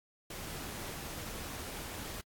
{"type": "noise", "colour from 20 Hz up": "pink", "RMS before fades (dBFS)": -43, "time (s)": [0.3, 2.21], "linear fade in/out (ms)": 5, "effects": ["AAC 64 kbps"]}